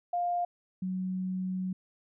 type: tone pair in turn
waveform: sine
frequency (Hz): 703 / 185.78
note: F5 / F#3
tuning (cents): +11 / +7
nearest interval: octave + major seventh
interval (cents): 2304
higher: first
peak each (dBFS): -27 / -30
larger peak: first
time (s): 0.13-0.45 / 0.82-1.73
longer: second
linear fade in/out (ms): 5
effects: none